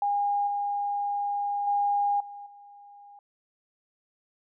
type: tone with level steps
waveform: sine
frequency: 813 Hz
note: G#5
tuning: 37 cents flat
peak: -23 / -26 / -22 / -39 / -47 dBFS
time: 0.02-3.19 s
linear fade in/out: 2 ms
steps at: 0.47 / 1.67 / 2.2 / 2.46 s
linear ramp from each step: 5 ms
effects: none